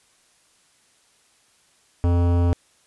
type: tone with hard clipping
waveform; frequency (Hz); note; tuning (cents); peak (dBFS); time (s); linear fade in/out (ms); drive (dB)
sine; 86.9; F2; -8; -18; 2.04-2.53; 0; 17
effects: white hiss -60 dBFS RMS until 2.86 s + resampled to 24000 Hz